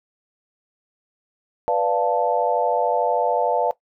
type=chord; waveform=sine; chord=B half-diminished seventh; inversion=none; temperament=equal; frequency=493.9 / 587.3 / 698.5 / 880 Hz; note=B4 / D5 / F5 / A5; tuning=0 / 0 / 0 / 0 cents; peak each=-23 dBFS; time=1.68-3.71 s; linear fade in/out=0 ms; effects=noise-tail reverb RT60 0.1 s tail -17 dB re dry